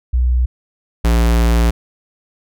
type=tone pair in turn; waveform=sine / square; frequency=61.74 / 57.86 Hz; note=B1 / A#1; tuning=0 / -12 cents; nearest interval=minor second; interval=112 cents; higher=first; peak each=-11 dBFS; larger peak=neither; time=0.13-0.46 / 1.04-1.71 s; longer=second; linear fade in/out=10 ms; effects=none